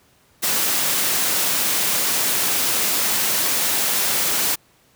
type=high-pass noise; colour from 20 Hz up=white; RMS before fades=-20 dBFS; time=0.42-4.56 s; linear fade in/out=20 ms; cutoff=130 Hz; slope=12 dB/octave; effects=pink hiss -57 dBFS RMS until 4.95 s + high-pass 60 Hz 12 dB/octave